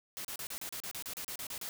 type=noise bursts; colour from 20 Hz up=white; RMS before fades=-41 dBFS; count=14; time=0.17-1.69 s; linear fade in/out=0 ms; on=77 ms; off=34 ms; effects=none